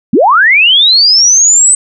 sine linear sweep, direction up, 176.7 to 8180 Hz, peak -3 dBFS, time 0.13-1.75 s, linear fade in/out 5 ms, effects none

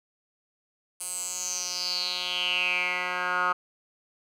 10% pulse tone with band-pass filter sweep, 180 Hz, F#3, 47 cents flat, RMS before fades -29 dBFS, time 1-3.53 s, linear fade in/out 10 ms, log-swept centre 9400 to 1300 Hz, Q 6.6, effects none

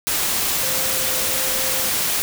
sine tone in noise, 523.3 Hz, C5, in tune, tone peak -32 dBFS, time 0.63-1.89 s, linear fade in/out 0 ms, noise white, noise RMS -21 dBFS, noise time 0.07-2.22 s, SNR -14 dB, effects none

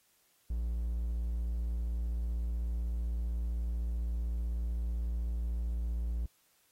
triangle tone, 57.9 Hz, A#1, 11 cents flat, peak -29 dBFS, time 0.5-6.26 s, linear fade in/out 5 ms, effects white hiss -70 dBFS RMS until 6.71 s + AAC 48 kbps

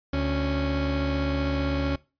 30% pulse tone pair together, 73.19 / 277.2 Hz, D2 / C#4, -5 / 0 cents, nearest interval octave + major seventh, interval 2305 cents, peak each -24 dBFS, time 0.13-1.96 s, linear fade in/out 5 ms, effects noise-tail reverb RT60 0.3 s tail -22 dB re dry + resampled to 11025 Hz

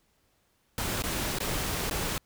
pink noise with dropouts, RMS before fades -31 dBFS, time 0.78-2.18 s, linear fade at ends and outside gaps 1 ms, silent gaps 1.022-1.038 / 1.386-1.403 / 1.898-1.91 s, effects pink hiss -70 dBFS RMS until 2.25 s

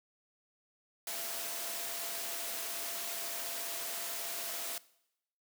sine tone in noise, 678 Hz, E5, 49 cents sharp, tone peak -50 dBFS, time 1.07-4.78 s, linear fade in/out 2 ms, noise white, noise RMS -39 dBFS, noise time 1.07-4.78 s, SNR -14 dB, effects noise-tail reverb RT60 0.8 s tail -20 dB re dry + high-pass 300 Hz 12 dB/octave

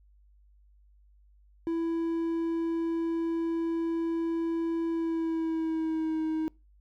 triangle tone with pitch glide, 331.3 to 316 Hz, E4 to D#4, +9 to +27 cents, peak -25 dBFS, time 1.67-6.48 s, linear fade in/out 0 ms, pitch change -82 cents, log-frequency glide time 4.89-6.23 s, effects noise-tail reverb RT60 0.3 s tail -26 dB re dry + added 50 Hz sine -57 dBFS peak until 6.8 s

